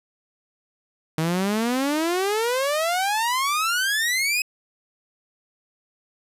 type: exponential sweep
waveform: sawtooth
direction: up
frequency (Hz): 155.56 to 2564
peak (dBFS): -17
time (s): 1.18-4.42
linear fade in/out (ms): 2
effects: resampled to 32000 Hz + 9-bit